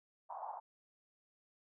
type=band-pass noise; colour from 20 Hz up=white; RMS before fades=-45 dBFS; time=0.29-0.6 s; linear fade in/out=20 ms; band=730 to 950 Hz; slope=48 dB/octave; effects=none